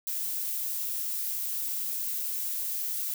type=noise; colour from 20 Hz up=violet; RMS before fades=-32 dBFS; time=0.07-3.14 s; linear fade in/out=2 ms; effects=none